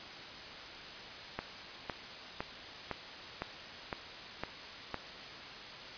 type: click train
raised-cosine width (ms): 0.5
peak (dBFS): -20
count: 8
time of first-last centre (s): 1.39-4.943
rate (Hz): 1.97
effects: white hiss -46 dBFS RMS until 5.97 s + resampled to 11025 Hz